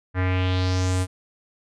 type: tone with low-pass filter sweep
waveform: square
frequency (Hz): 92.2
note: F#2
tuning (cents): -6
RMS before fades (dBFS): -22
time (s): 0.14-1.07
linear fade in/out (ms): 50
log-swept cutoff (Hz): 1700 to 10000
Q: 2.9
effects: none